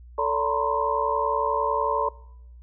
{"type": "tone cluster", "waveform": "sine", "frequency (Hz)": [443.4, 572, 923, 994, 1054], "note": ["A4", "D5", "A#5", "B5", "C6"], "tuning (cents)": [13, -46, -17, 11, 12], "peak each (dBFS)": -28, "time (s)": [0.18, 2.09], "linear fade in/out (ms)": 5, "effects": ["noise-tail reverb RT60 0.8 s tail -23 dB re dry", "added 60 Hz sine -43 dBFS peak until 2.62 s"]}